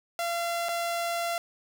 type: tone with dropouts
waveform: sawtooth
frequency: 684 Hz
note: F5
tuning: 36 cents flat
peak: -24 dBFS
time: 0.19-1.38 s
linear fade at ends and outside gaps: 1 ms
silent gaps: 0.686-0.69 s
effects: none